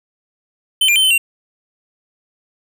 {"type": "tone with pitch steps", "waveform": "square", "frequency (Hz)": [3069, 2396, 3095, 3055, 2753], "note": ["G7", "D7", "G7", "G7", "F7"], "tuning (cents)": [-37, 34, -23, -45, -25], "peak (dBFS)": -11, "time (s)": [0.81, 1.18], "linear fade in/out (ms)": 5, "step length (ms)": 74, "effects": []}